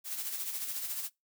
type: noise with tremolo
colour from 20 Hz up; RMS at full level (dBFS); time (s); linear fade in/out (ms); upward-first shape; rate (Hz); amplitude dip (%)
blue; -35; 0.04-1.1; 50; sine; 14; 50
effects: noise-tail reverb RT60 0.2 s tail -24 dB re dry